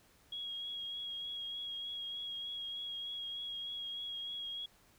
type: tone with vibrato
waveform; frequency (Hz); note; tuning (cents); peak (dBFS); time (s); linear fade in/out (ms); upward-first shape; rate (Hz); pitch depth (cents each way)
sine; 3301; G#7; -11; -39; 0.32-4.66; 5; triangle; 3.3; 22
effects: pink hiss -66 dBFS RMS until 4.98 s